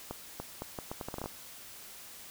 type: accelerating click train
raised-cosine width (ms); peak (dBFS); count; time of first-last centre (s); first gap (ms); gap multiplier
1; -23; 12; 0.11-1.259; 290; 0.76
effects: white hiss -49 dBFS RMS until 2.3 s